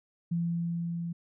sine tone with level ramp, 169.8 Hz, F3, 48 cents flat, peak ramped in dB -26 to -32 dBFS, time 0.31-1.13 s, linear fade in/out 10 ms, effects none

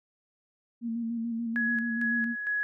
sine tone with vibrato, 231 Hz, A#3, 16 cents flat, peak -29 dBFS, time 0.81-2.36 s, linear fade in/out 50 ms, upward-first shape square, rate 6.9 Hz, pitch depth 28 cents each way
sine tone with tremolo, 1678 Hz, G#6, 17 cents sharp, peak -26 dBFS, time 1.56-2.63 s, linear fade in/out 0 ms, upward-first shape square, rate 2.2 Hz, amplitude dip 50%
effects none

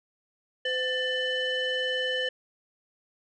sine tone cluster, 511 / 1772 / 3012 Hz, C5 / A6 / F#7, -41 / +12 / +30 cents, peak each -29 dBFS, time 0.65-2.29 s, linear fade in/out 5 ms, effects tanh soft clip ceiling -21 dBFS

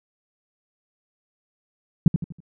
sine tone with echo, 164.81 Hz, E3, in tune, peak -8 dBFS, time 2.06-2.08 s, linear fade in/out 2 ms, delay 81 ms, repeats 4, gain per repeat -8 dB, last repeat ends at 2.404 s, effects none

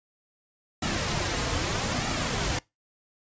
pink noise with flanger, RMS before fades -28 dBFS, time 0.82-2.59 s, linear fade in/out 5 ms, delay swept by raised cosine 1.9 to 5.3 ms, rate 0.79 Hz, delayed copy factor -0.55, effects noise-tail reverb RT60 0.2 s tail -23 dB re dry + resampled to 16000 Hz

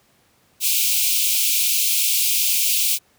white high-pass noise, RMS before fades -19 dBFS, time 0.6-2.99 s, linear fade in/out 50 ms, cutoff 2300 Hz, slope 96 dB/octave, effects pink hiss -59 dBFS RMS until 3.18 s + high-pass 80 Hz 12 dB/octave

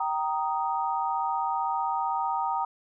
sine chord, Eb major, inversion first, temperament just, 777.8 / 933.4 / 1244.5 Hz, G5 / Bb5 / Eb6, -14 / +2 / 0 cents, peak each -30 / -28 / -32 dBFS, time 0-2.65 s, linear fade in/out 5 ms, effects none

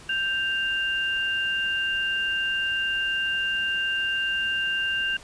sine tone pair together, 1568 / 2794 Hz, G6 / F7, 0 / 0 cents, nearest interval minor seventh, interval 1000 cents, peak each -26 dBFS, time 0.09-5.17 s, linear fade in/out 5 ms, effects pink hiss -47 dBFS RMS until 5.23 s + resampled to 22050 Hz

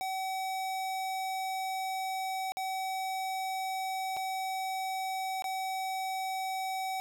square tone with dropouts, 760 Hz, F#5, 46 cents sharp, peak -33 dBFS, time 0.01-7 s, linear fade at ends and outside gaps 0 ms, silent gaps 2.52-2.57 / 4.166-4.17 / 5.422-5.442 s, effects none

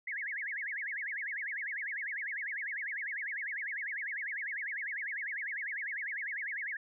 sine tone with vibrato, 1894 Hz, A#6, 27 cents sharp, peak -35 dBFS, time 0.07-6.77 s, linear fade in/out 5 ms, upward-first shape sine, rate 10 Hz, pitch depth 280 cents each way, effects none

